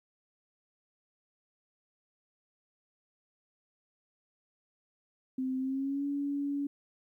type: tone with pitch glide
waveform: sine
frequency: 260 to 283.5 Hz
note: C4 to C#4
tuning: -11 to +39 cents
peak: -30 dBFS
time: 5.38-6.67 s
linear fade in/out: 5 ms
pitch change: +150 cents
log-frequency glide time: 5.58-6.05 s
effects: 12-bit